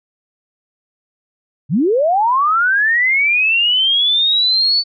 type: linear sweep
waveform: sine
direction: up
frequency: 118.6 to 4520 Hz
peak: -11 dBFS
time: 1.69-4.84 s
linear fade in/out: 50 ms
effects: none